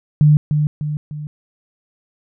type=tone with echo; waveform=sine; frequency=150 Hz; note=D3; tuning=37 cents sharp; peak=-7 dBFS; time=0.21-0.37 s; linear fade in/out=0 ms; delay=300 ms; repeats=3; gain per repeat=-6 dB; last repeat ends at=1.27 s; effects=none